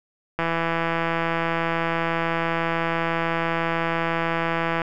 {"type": "click train", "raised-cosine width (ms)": 0.5, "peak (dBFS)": -9, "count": 736, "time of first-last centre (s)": [0.39, 4.818], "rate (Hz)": 166, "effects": []}